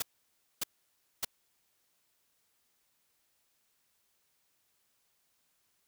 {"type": "noise bursts", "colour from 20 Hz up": "white", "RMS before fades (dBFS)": -32, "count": 3, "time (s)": [0, 1.249], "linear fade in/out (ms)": 5, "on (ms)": 23, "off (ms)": 590, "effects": ["white hiss -75 dBFS RMS until 5.87 s"]}